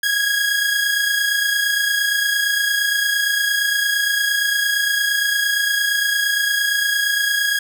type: tone pair together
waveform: sawtooth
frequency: 1644 / 1672.7 Hz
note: G#6 / G#6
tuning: -18 / +12 cents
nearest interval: unison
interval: 30 cents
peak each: -14 / -20 dBFS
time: 0.03-7.59 s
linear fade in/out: 5 ms
effects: none